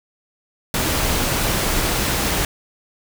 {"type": "noise", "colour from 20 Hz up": "pink", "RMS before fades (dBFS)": -20, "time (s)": [0.74, 2.45], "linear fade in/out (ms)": 2, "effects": []}